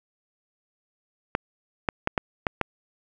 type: clicks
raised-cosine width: 0.5 ms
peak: -7 dBFS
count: 6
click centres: 1.351 / 1.888 / 2.074 / 2.178 / 2.468 / 2.613 s
effects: none